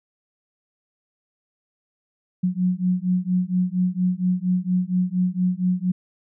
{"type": "beating tone pair", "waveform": "sine", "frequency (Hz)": [179.8, 184.1], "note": ["F#3", "F#3"], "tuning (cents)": [-49, -8], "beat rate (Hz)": 4.3, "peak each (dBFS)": -22, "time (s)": [2.43, 5.92], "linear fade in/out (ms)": 10, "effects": []}